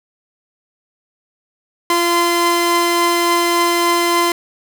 sawtooth tone pair together, 344.7 / 1030.6 Hz, F4 / C6, -23 / -27 cents, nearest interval octave + perfect fifth, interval 1896 cents, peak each -12 dBFS, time 1.9-4.32 s, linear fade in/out 2 ms, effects none

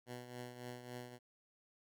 10% pulse tone with tremolo, 123.3 Hz, B2, 2 cents flat, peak -36 dBFS, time 0.06-1.19 s, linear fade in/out 50 ms, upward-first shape triangle, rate 3.6 Hz, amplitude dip 65%, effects none

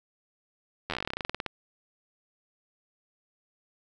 slowing click train, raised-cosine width 0.3 ms, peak -15 dBFS, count 20, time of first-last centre 0.9-1.463 s, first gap 11 ms, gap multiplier 1.1, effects none

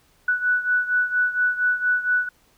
sine beating tone pair, 1480 / 1484.3 Hz, F#6 / F#6, 0 / +5 cents, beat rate 4.3 Hz, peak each -20 / -24 dBFS, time 0.28-2.29 s, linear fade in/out 5 ms, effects pink hiss -60 dBFS RMS until 2.57 s

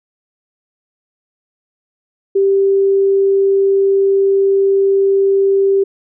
sine tone, 392 Hz, G4, in tune, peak -9 dBFS, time 2.35-5.84 s, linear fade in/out 10 ms, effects none

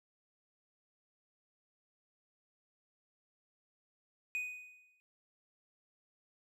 triangle tone with exponential decay, 2489 Hz, D#7, in tune, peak -31 dBFS, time 4.35-5 s, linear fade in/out 0 ms, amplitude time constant 140 ms, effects none

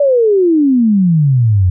sine exponential sweep, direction down, 587.3 to 87.31 Hz, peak -7 dBFS, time 0-1.7 s, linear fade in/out 5 ms, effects none

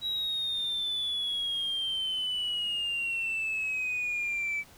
sine exponential sweep, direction down, 3882 to 2298 Hz, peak -27 dBFS, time 0.01-4.64 s, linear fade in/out 50 ms, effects tanh soft clip ceiling -26 dBFS + pink hiss -55 dBFS RMS until 4.77 s

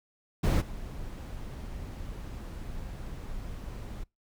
brown noise with level steps, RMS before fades -23 / -39 dBFS, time 0.43-4.04 s, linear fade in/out 10 ms, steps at 0.6 s, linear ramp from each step 20 ms, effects noise-tail reverb RT60 0.2 s tail -24 dB re dry

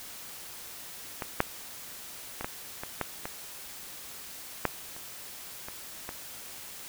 clicks, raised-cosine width 0.5 ms, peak -17 / -7 / -19 / -16 / -20 / -13 / -19 / -9 / -29 / -24 / -21 dBFS, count 11, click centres 1.222 / 1.404 / 2.41 / 2.445 / 2.835 / 3.013 / 3.255 / 4.653 / 4.965 / 5.685 / 6.091 s, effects white hiss -44 dBFS RMS until 6.88 s

